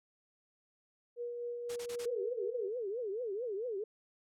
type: tone with tremolo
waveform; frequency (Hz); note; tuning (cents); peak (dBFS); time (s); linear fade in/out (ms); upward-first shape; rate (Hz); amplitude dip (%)
sine; 479.2; A#4; +48; -36; 1.16-2.7; 50; sine; 4; 30
type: noise bursts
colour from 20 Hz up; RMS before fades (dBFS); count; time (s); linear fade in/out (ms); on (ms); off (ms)
white; -45; 4; 1.69-2.059; 10; 72; 27
type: tone with vibrato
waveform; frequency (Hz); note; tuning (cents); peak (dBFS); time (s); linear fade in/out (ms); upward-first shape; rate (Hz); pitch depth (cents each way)
sine; 440; A4; 0; -35; 2.05-3.84; 5; triangle; 4.5; 280
effects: low-pass 9000 Hz 12 dB/octave